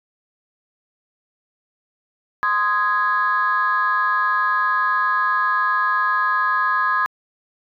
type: chord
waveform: sine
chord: Ab major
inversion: first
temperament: just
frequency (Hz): 1038.3 / 1245.9 / 1661.2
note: C6 / Eb6 / Ab6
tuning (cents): -14 / +2 / 0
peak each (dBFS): -20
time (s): 2.43-7.06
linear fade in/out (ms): 0
effects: tanh soft clip ceiling -9 dBFS